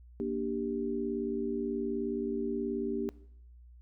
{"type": "chord", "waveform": "sine", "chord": "G minor", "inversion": "first", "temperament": "just", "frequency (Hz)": [235.2, 294, 392], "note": ["Bb3", "D4", "G4"], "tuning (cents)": [16, 2, 0], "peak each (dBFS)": [-35, -36, -34], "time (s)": [0.2, 3.09], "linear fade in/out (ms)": 0, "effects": ["noise-tail reverb RT60 0.7 s tail -20 dB re dry", "added 60 Hz sine -51 dBFS peak until 3.81 s"]}